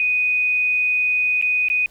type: tone with dropouts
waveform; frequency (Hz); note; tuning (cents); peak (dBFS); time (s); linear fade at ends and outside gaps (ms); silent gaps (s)
sine; 2489; D#7; 0; -16; 0-1.86; 1; 1.414-1.424 / 1.685-1.7
effects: pink hiss -54 dBFS RMS until 1.9 s